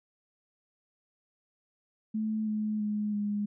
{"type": "tone with pitch steps", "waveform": "sine", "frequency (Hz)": [217.3, 213.6, 209.9, 206.3], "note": ["A3", "G#3", "G#3", "G#3"], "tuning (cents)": [-21, 49, 19, -11], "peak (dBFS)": -28, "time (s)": [2.14, 3.46], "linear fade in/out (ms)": 10, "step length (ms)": 330, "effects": []}